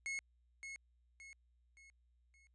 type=tone with echo; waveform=45% pulse; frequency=2177 Hz; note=C#7; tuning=32 cents flat; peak=-39 dBFS; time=0.06-0.19 s; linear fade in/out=0 ms; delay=570 ms; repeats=4; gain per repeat=-7 dB; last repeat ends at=2.47 s; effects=added 60 Hz sine -70 dBFS peak until 2.54 s + resampled to 22050 Hz